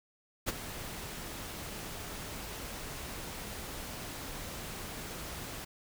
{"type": "noise with ADSR envelope", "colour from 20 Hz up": "pink", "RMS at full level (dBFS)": -30, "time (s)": [0.46, 5.65], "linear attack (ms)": 28, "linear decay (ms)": 23, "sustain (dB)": -12, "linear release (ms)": 10, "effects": []}